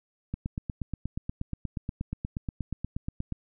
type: click train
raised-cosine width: 5 ms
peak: -19 dBFS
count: 26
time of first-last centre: 0.34-3.323 s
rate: 8.38 Hz
effects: none